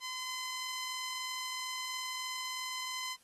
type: tone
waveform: 10% pulse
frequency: 1024 Hz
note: C6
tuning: 38 cents flat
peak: -29 dBFS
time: 0-3.17 s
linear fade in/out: 50 ms
effects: white hiss -66 dBFS RMS until 3.23 s + AAC 32 kbps